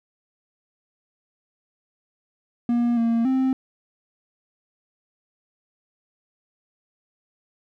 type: tone with pitch steps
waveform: triangle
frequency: 238.2 / 230.9 / 262.1 Hz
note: A#3 / A#3 / C4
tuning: +38 / -16 / +3 cents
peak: -16 dBFS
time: 2.69-3.53 s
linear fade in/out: 2 ms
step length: 280 ms
effects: none